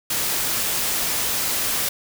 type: noise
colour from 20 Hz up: white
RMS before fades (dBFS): -23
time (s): 0.1-1.89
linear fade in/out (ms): 5
effects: none